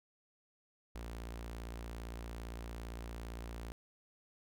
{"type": "tone with notch filter", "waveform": "sawtooth", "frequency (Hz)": 57.6, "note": "A#1", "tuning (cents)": -20, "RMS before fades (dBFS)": -45, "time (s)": [0.95, 3.72], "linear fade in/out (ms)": 0, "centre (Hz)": 140, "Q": 1.6, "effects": []}